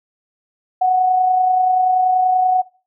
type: tone with amplitude modulation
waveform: sine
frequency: 740 Hz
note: F#5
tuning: in tune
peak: -10 dBFS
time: 0.81-2.62 s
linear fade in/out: 10 ms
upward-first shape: sine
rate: 30.4 Hz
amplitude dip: 35%
effects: noise-tail reverb RT60 0.4 s tail -22 dB re dry